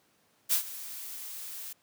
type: noise with ADSR envelope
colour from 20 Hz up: blue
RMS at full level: -24 dBFS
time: 0.49-1.73 s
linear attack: 35 ms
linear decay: 100 ms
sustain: -17 dB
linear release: 6 ms
effects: pink hiss -68 dBFS RMS until 1.82 s + high-pass 150 Hz 12 dB/octave